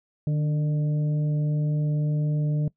harmonic tone with a mistuned harmonic, 150.3 Hz, D3, 40 cents sharp, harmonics 1 / 2 / 3 / 4, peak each -21 / -36 / -41 / -41 dBFS, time 0.27-2.68 s, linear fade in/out 2 ms, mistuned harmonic 2, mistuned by -57 cents, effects noise-tail reverb RT60 0.1 s tail -21 dB re dry

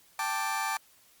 30% pulse chord, G suspended second, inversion none, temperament just, 784 / 882 / 1176 Hz, G5 / A5 / D6, 0 / +4 / +2 cents, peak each -33 / -30 / -31 dBFS, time 0.19-0.77 s, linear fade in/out 2 ms, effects white hiss -61 dBFS RMS until 1.2 s + Opus 48 kbps

